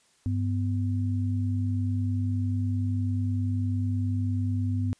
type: tone pair together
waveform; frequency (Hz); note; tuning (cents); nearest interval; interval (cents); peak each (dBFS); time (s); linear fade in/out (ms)
sine; 99.21 / 250; G2 / B3; +21 / +21; octave + major third; 1600; -25 / -31; 0.26-4.93; 0
effects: white hiss -64 dBFS RMS until 4.99 s + resampled to 22050 Hz